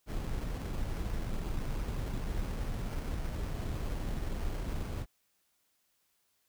brown noise with sample-and-hold, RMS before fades -35 dBFS, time 0.06-5.06 s, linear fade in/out 50 ms, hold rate 3675 Hz, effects white hiss -75 dBFS RMS until 6.48 s

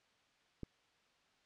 click, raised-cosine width 3 ms, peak -30 dBFS, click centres 0.633 s, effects white hiss -72 dBFS RMS until 1.45 s + low-pass 4000 Hz 12 dB/octave

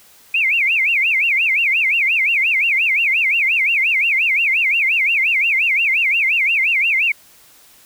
sine tone with vibrato, 2401 Hz, D7, 38 cents sharp, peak -13 dBFS, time 0.34-7.12 s, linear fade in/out 5 ms, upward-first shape sine, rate 5.7 Hz, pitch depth 260 cents each way, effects white hiss -48 dBFS RMS until 7.85 s

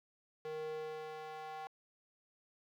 square tone with high-pass filter sweep, 155.56 Hz, D#3, in tune, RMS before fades -44 dBFS, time 0.45-1.67 s, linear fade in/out 0 ms, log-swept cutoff 410 to 760 Hz, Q 3.6, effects low-pass 4000 Hz 12 dB/octave + 12-bit

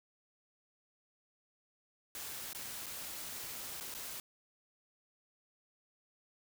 white noise with dropouts, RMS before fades -44 dBFS, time 2.15-4.2 s, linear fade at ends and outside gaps 1 ms, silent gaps 2.531-2.548 / 2.86-2.865 / 3.801-3.808 / 3.941-3.948 s, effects none

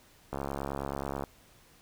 click train, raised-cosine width 1 ms, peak -20 dBFS, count 64, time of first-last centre 0.33-1.238 s, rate 69.4 Hz, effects pink hiss -60 dBFS RMS until 1.81 s

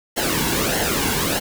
pink noise with flanger, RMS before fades -21 dBFS, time 0.16-1.4 s, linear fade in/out 20 ms, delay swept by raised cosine 0.82 to 1.66 ms, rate 1.6 Hz, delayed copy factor -0.65, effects none

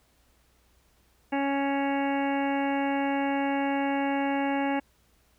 harmonic tone with a mistuned harmonic, 277.7 Hz, C#4, 3 cents sharp, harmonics 1 / 2 / 3 / 4 / 5 / 6 / 7 / 8 / 9 / 10, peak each -27 / -33 / -30 / -43 / -45 / -38 / -42 / -39 / -51 / -42 dBFS, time 1.32-4.8 s, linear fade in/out 10 ms, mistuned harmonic 9, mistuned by +31 cents, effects added 60 Hz sine -66 dBFS peak until 5.38 s + pink hiss -66 dBFS RMS until 5.38 s

